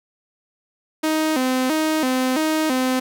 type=tone with vibrato; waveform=sawtooth; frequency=283.8 Hz; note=C#4; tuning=41 cents sharp; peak=-14 dBFS; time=1.03-3 s; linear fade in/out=10 ms; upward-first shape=square; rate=1.5 Hz; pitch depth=170 cents each way; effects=none